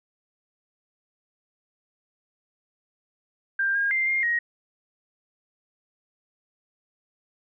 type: tone with pitch steps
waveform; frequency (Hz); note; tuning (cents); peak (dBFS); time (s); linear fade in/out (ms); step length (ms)
sine; 1588 / 1621 / 2093 / 2118 / 1885; G6 / G#6 / C7 / C7 / A#6; +22 / -42 / 0 / +21 / +19; -21; 3.59-4.39; 5; 160
effects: none